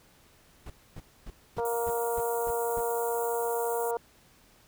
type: noise bursts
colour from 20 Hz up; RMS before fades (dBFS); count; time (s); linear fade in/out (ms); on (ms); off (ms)
brown; -40; 8; 0.66-2.808; 5; 41; 260
type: harmonic tone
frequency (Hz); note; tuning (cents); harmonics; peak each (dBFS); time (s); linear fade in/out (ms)
234; A#3; +7; 2 / 3 / 4 / 5 / 6; -29 / -35 / -34 / -45 / -45; 1.58-3.97; 2
type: high-pass noise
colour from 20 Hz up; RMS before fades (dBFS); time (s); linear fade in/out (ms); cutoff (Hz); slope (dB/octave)
white; -40; 1.65-3.91; 2; 6800; 96
effects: pink hiss -60 dBFS RMS until 4.67 s